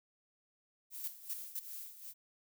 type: noise with tremolo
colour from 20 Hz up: violet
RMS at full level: -45 dBFS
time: 0.9-2.14 s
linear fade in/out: 50 ms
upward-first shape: sine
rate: 2.6 Hz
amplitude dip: 70%
type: noise bursts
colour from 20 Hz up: violet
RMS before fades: -39 dBFS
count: 3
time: 1.04-1.591 s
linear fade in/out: 0 ms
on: 37 ms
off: 220 ms
effects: none